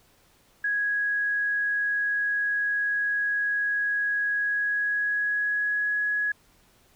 sine tone with pitch glide, 1661.2 to 1678.6 Hz, G#6 to G#6, 0 to +18 cents, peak -23 dBFS, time 0.64-6.32 s, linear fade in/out 5 ms, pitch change +18 cents, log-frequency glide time 4.37-6.02 s, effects pink hiss -61 dBFS RMS until 6.95 s

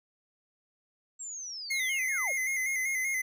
sine linear sweep, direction down, 7640 to 440 Hz, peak -37 dBFS, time 1.19-2.33 s, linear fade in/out 20 ms
square tone with vibrato, 2092 Hz, C7, 1 cent flat, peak -29 dBFS, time 1.7-3.22 s, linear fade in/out 10 ms, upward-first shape square, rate 5.2 Hz, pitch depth 44 cents each way
effects none

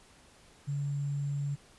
sine tone with sample-and-hold, 142.3 Hz, C#3, 46 cents sharp, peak -30 dBFS, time 0.67-1.56 s, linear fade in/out 20 ms, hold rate 7350 Hz, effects pink hiss -59 dBFS RMS until 1.78 s + resampled to 24000 Hz

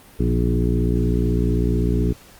harmonic tone with a mistuned harmonic, 60 Hz, B1, 49 cents flat, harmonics 1 / 2 / 3 / 4 / 5 / 6 / 7, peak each -20 / -23 / -25 / -26 / -27 / -28 / -28 dBFS, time 0.19-2.13 s, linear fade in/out 10 ms, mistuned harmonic 3, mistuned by -40 cents, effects pink hiss -47 dBFS RMS until 2.39 s + Opus 32 kbps

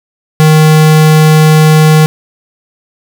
square tone, 155.56 Hz, D#3, in tune, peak -3 dBFS, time 0.4-2.06 s, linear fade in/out 0 ms, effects none

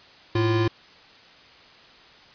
square tone pair together, 108.7 / 345.1 Hz, A2 / F4, -21 / -21 cents, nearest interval octave + minor sixth, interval 2000 cents, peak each -23 dBFS, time 0.35-0.68 s, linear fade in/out 5 ms, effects white hiss -50 dBFS RMS until 2.34 s + resampled to 11025 Hz

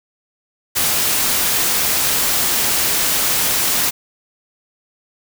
white noise, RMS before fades -17 dBFS, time 0.75-3.91 s, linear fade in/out 20 ms, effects none

